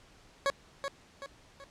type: tone with echo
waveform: 20% pulse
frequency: 554.4 Hz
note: C#5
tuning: in tune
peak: -21 dBFS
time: 0.46-0.5 s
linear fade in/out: 0 ms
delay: 380 ms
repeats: 3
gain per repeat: -7 dB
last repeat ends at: 1.64 s
effects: pink hiss -59 dBFS RMS until 1.7 s + low-pass 7000 Hz 12 dB/octave